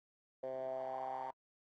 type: tone with band-pass filter sweep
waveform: 10% pulse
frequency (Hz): 130.81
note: C3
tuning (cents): 0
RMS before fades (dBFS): -42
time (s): 0.43-1.31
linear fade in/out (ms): 5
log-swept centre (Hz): 560 to 910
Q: 6.5
effects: AAC 32 kbps